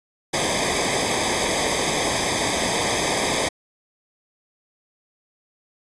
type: noise with comb filter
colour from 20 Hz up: pink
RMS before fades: -22 dBFS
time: 0.33-3.49 s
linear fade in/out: 10 ms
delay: 0.71 ms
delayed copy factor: -0.9
effects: resampled to 22050 Hz